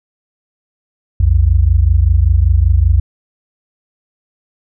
sine tone pair together, 60.81 / 86 Hz, B1 / F2, -26 / -26 cents, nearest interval tritone, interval 600 cents, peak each -10 dBFS, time 1.2-3 s, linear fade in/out 5 ms, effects none

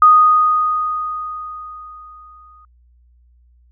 sine tone with exponential decay, 1241 Hz, D#6, 5 cents flat, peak -4 dBFS, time 0.02-2.65 s, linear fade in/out 2 ms, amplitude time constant 570 ms, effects added 60 Hz sine -49 dBFS peak until 3.71 s

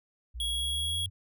sine exponential sweep, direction up, 58.27 to 95.7 Hz, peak -36 dBFS, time 0.34-1.1 s, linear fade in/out 20 ms
square tone, 3322 Hz, G#7, in tune, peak -30 dBFS, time 0.4-1.06 s, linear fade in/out 2 ms
effects none

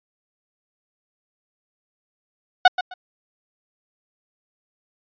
30% pulse tone with echo, 735 Hz, F#5, 12 cents flat, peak -5 dBFS, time 2.65-2.68 s, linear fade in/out 5 ms, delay 130 ms, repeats 2, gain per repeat -13 dB, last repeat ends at 2.94 s, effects resampled to 11025 Hz

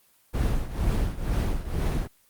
brown noise with tremolo, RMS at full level -22 dBFS, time 0.33-2.08 s, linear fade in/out 20 ms, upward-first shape triangle, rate 2.1 Hz, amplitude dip 80%, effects white hiss -62 dBFS RMS until 2.29 s + Opus 24 kbps

